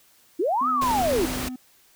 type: linear two-way sweep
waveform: sine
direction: up then down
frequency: 293.7 to 1318.5 to 293.7 Hz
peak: -20 dBFS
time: 0.39-1.26 s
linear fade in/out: 10 ms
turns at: 0.69 s
type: tone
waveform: triangle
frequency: 253.5 Hz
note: B3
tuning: 45 cents sharp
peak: -29 dBFS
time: 0.61-1.56 s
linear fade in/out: 5 ms
type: noise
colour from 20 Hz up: pink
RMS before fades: -30 dBFS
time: 0.81-1.49 s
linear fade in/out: 10 ms
effects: white hiss -58 dBFS RMS until 1.95 s